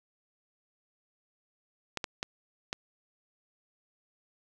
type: clicks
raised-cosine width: 0.2 ms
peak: -15 dBFS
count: 4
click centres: 1.973 / 2.042 / 2.229 / 2.729 s
effects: none